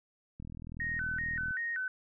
click train, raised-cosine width 5 ms, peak -32 dBFS, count 46, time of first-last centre 0.4-1.508 s, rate 40.6 Hz
sine tone with vibrato, 1680 Hz, G#6, 19 cents sharp, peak -32 dBFS, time 0.8-1.88 s, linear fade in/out 2 ms, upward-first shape square, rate 2.6 Hz, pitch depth 180 cents each way
effects none

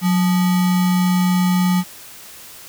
sine tone with sample-and-hold, 181.6 Hz, F#3, 32 cents flat, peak -13 dBFS, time 0.01-1.84 s, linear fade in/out 50 ms, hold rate 1050 Hz, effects white hiss -39 dBFS RMS until 2.68 s

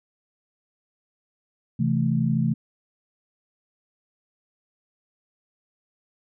sine chord, A minor, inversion first, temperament just, 132 / 165 / 220 Hz, C3 / E3 / A3, +16 / +2 / 0 cents, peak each -24 dBFS, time 1.79-2.54 s, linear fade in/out 10 ms, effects none

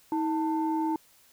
sine tone pair together, 319 / 889.8 Hz, D#4 / A5, +43 / +19 cents, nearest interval octave + tritone, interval 1776 cents, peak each -26 / -29 dBFS, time 0.12-0.96 s, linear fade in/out 2 ms, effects tanh soft clip ceiling -18 dBFS + white hiss -60 dBFS RMS until 1.32 s

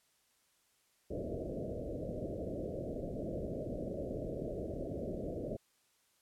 white low-pass noise, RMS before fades -40 dBFS, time 1.1-5.57 s, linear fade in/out 10 ms, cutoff 640 Hz, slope 96 dB/octave, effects white hiss -73 dBFS RMS until 6.21 s + low-pass 12000 Hz 12 dB/octave

